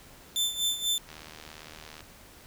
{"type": "tone with tremolo", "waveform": "sawtooth", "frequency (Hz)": 3542, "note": "A7", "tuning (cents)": 11, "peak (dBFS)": -21, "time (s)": [0.36, 0.98], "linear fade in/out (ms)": 0, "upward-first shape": "sine", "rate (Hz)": 4.1, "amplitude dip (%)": 75}
{"type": "click train", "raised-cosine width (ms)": 0.2, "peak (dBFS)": -27, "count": 72, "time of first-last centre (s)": [1.09, 2.006], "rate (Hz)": 77.5}
{"effects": ["pink hiss -52 dBFS RMS until 2.46 s"]}